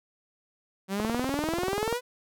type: exponential sweep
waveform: sawtooth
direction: up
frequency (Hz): 188.3 to 505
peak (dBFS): -24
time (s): 0.88-2.01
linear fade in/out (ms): 50
type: click train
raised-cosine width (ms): 1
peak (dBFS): -15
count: 20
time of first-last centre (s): 1-1.927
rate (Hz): 20.5
effects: none